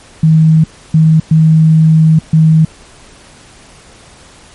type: tone bursts at uneven times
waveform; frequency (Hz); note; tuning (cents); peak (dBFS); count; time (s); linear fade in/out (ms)
sine; 158.8; D#3; +36; -3; 4; 0.23-0.64 / 0.94-1.2 / 1.31-2.19 / 2.33-2.65; 5
effects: pink hiss -39 dBFS RMS until 4.54 s + MP3 48 kbps